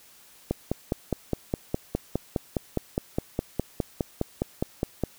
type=click train; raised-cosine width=2 ms; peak=-11 dBFS; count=23; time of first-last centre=0.51-5.037 s; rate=4.86 Hz; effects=white hiss -54 dBFS RMS until 5.18 s